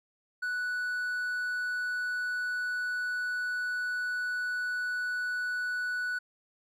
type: tone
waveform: triangle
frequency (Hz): 1480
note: F#6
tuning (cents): 0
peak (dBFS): -28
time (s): 0.42-6.19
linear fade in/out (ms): 10
effects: none